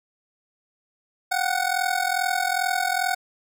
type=ring-modulated tone; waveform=25% pulse; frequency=740 Hz; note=F#5; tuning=in tune; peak=-15 dBFS; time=1.31-3.15 s; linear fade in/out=10 ms; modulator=21.2 Hz; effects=none